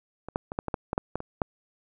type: clicks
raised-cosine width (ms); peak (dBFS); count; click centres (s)
1; -23 / -12 / -20 / -13 / -16 / -13 / -13 / -10 / -14 / -22 / -10; 11; 0.286 / 0.359 / 0.519 / 0.589 / 0.683 / 0.742 / 0.931 / 0.979 / 1.156 / 1.204 / 1.418
effects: none